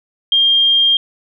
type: tone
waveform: sine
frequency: 3208 Hz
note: G7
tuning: 39 cents sharp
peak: -9 dBFS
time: 0.32-0.97 s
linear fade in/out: 2 ms
effects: none